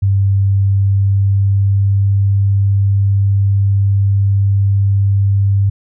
sine tone with pitch glide, 98.3 to 99.16 Hz, G2 to G2, +5 to +20 cents, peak -9 dBFS, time 0.02-5.7 s, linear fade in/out 10 ms, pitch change +15 cents, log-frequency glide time 0.52-2.13 s, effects none

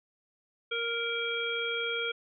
harmonic tone, 466.2 Hz, A#4, in tune, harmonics 1 / 3 / 5 / 7, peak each -35 / -35 / -35 / -35 dBFS, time 0.71-2.12 s, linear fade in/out 10 ms, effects none

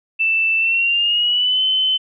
sine tone with pitch glide, 2656 to 3051 Hz, E7 to G7, +12 to -48 cents, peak -14 dBFS, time 0.19-1.98 s, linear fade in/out 20 ms, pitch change +240 cents, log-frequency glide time 0.58-1.62 s, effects none

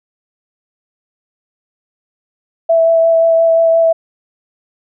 sine tone with vibrato, 659.3 Hz, E5, in tune, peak -7 dBFS, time 2.69-3.93 s, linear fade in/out 10 ms, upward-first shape sine, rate 5.7 Hz, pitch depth 11 cents each way, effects none

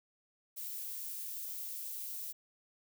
violet noise with high-pass filter sweep, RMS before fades -42 dBFS, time 0.56-2.33 s, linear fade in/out 20 ms, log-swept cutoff 1500 to 2400 Hz, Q 0.73, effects none

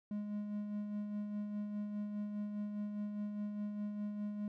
triangle tone with tremolo, 207.7 Hz, G#3, in tune, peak -34 dBFS, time 0.11-4.48 s, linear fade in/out 2 ms, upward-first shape sine, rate 4.9 Hz, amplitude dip 40%, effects none

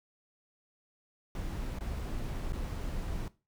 brown noise with dropouts, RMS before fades -36 dBFS, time 1.35-3.28 s, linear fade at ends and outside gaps 1 ms, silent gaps 1.787-1.808 / 2.522-2.532 s, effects noise-tail reverb RT60 0.3 s tail -19 dB re dry

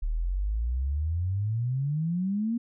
sine exponential sweep, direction up, 36.71 to 239.6 Hz, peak -25 dBFS, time 0.02-2.58 s, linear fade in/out 10 ms, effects none

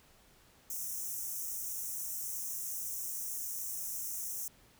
white high-pass noise, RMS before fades -39 dBFS, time 0.7-4.48 s, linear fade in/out 2 ms, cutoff 5600 Hz, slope 96 dB/octave, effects pink hiss -63 dBFS RMS until 4.79 s

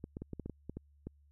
clicks, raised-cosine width 3 ms, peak -28 dBFS, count 10, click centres 0.041 / 0.169 / 0.22 / 0.333 / 0.397 / 0.46 / 0.497 / 0.696 / 0.77 / 1.07 s, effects added 72 Hz sine -62 dBFS peak until 1.31 s

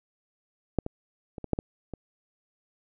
clicks, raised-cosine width 2 ms, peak -10 / -19 / -24 / -22 / -10 / -16 / -23 dBFS, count 7, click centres 0.787 / 0.864 / 1.382 / 1.443 / 1.533 / 1.589 / 1.937 s, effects none

